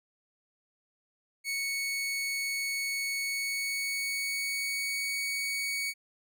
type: tone with pitch glide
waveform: sawtooth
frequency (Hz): 2217 to 2239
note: C#7 to C#7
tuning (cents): 0 to +17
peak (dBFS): -27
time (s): 1.44-5.94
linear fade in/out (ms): 50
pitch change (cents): +17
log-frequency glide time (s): 3.15-5.18
effects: none